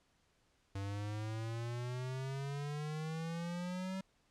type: exponential sweep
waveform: square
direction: up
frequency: 97.6 to 192 Hz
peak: -39 dBFS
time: 0.75-4.01 s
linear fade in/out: 5 ms
effects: pink hiss -74 dBFS RMS until 4.3 s + low-pass 8000 Hz 12 dB/octave